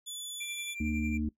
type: tone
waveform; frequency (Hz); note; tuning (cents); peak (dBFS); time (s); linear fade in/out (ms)
20% pulse; 3458; A7; -31; -32; 0.06-0.75; 20
type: tone with tremolo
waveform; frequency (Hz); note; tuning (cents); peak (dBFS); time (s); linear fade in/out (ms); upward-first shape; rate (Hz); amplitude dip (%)
triangle; 2367; D7; +13; -34; 0.4-1.18; 10; triangle; 11; 60
type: harmonic tone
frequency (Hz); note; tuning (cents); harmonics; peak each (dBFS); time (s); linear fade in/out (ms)
75.8; D#2; -45; 1 / 3 / 4; -34 / -31 / -36; 0.8-1.29; 5
effects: noise-tail reverb RT60 0.1 s tail -19 dB re dry